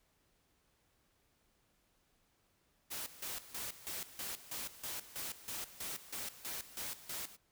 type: noise with tremolo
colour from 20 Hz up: white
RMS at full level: -42 dBFS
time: 2.9-7.37 s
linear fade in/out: 20 ms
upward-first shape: square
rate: 3.1 Hz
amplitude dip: 80%
effects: pink hiss -75 dBFS RMS until 7.51 s